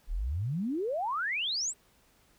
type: exponential sweep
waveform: sine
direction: up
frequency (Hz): 32.7 to 8280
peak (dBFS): -29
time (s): 0.07-1.74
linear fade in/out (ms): 50
effects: pink hiss -65 dBFS RMS until 2.38 s